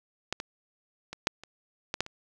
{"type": "clicks", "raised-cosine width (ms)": 0.2, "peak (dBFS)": [-12, -17, -21, -6, -27, -13, -9, -25], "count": 8, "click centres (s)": [0.326, 0.401, 1.13, 1.271, 1.436, 1.941, 2.006, 2.064], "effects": []}